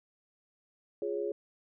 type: chord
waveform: sine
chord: Db major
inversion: first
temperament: equal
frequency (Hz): 349.2 / 415.3 / 554.4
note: F4 / Ab4 / Db5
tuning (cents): 0 / 0 / 0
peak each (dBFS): -37 / -33 / -38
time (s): 1.02-1.32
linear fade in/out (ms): 2
effects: none